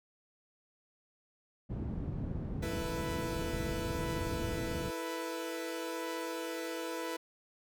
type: low-pass noise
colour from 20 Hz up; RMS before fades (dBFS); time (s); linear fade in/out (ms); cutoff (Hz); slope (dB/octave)
white; -38; 1.69-4.91; 20; 180; 12
type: chord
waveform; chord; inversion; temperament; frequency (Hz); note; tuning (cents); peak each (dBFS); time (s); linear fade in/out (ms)
sawtooth; E suspended fourth; none; equal with one note detuned; 329.6 / 444.3 / 493.9; E4 / A4 / B4; 0 / +17 / 0; -36 / -41 / -36; 2.62-7.17; 10
effects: none